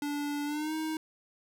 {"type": "tone with pitch glide", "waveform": "square", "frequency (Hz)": [290.3, 314.8], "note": ["D4", "D#4"], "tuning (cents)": [-20, 20], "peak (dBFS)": -32, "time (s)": [0.02, 0.97], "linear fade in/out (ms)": 2, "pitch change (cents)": 140, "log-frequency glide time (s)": [0.45, 0.74], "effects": []}